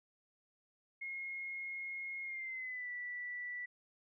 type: tone with pitch glide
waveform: sine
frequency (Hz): 2154 to 1963.9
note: C7 to B6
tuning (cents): +50 to -10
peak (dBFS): -40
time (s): 1.01-3.66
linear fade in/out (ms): 10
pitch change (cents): -160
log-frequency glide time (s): 2.23-2.9
effects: none